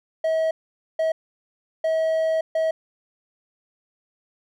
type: tone bursts at uneven times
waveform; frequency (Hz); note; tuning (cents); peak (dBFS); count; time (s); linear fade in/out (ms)
triangle; 642; E5; -46; -17; 4; 0.24-0.51 / 0.99-1.12 / 1.84-2.41 / 2.55-2.71; 5
effects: none